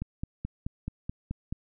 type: click train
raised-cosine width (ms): 5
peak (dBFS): -20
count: 8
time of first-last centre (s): 0.02-1.525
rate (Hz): 4.65
effects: none